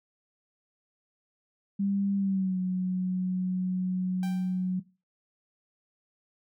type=tone with pitch glide; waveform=sine; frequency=198.4 to 184.05 Hz; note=G3 to F#3; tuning=+21 to -9 cents; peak=-25 dBFS; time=1.79-4.8 s; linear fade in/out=10 ms; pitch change=-130 cents; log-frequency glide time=2.16-2.59 s
type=tone with exponential decay; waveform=sawtooth; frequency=785 Hz; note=G5; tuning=2 cents sharp; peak=-35 dBFS; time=4.23-4.74 s; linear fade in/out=1 ms; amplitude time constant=110 ms
effects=noise-tail reverb RT60 0.3 s tail -19 dB re dry